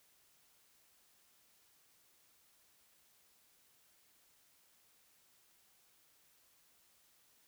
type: silence
effects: white hiss -70 dBFS RMS until 7.47 s